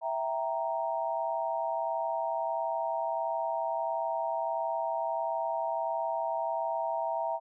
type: chord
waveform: sine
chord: E diminished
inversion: none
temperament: equal with one note detuned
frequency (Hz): 659.3 / 780.8 / 932.3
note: E5 / G5 / Bb5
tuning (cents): 0 / -7 / 0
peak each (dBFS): -32 / -36 / -33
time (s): 0.01-7.4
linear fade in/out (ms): 50
effects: none